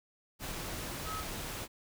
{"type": "tone in noise", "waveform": "sine", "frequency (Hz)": 1281, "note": "E6", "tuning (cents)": -50, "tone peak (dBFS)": -38, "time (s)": [1.04, 1.24], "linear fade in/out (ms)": 50, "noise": "pink", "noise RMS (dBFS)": -40, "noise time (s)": [0.39, 1.68], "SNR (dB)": -1, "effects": []}